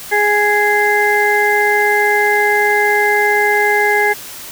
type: harmonic tone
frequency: 415.3 Hz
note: G#4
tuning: in tune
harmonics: 1 / 2 / 4 / 5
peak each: -16 / -16 / -16 / -16 dBFS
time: 0.11-4.14 s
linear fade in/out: 20 ms
effects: white hiss -31 dBFS RMS until 4.51 s